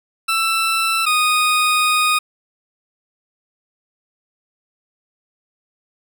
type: tone pair in turn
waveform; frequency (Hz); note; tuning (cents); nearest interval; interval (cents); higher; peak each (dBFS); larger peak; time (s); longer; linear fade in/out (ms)
20% pulse; 1331 / 1240.4; E6 / D#6; +16 / -6; minor second; 122; first; -11 / -9; second; 0.28-1.06 / 1.06-2.19; second; 10
effects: none